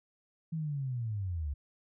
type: linear sweep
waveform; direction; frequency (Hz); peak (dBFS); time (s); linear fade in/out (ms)
sine; down; 164.81 to 67.5; -32; 0.52-1.54; 10
effects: none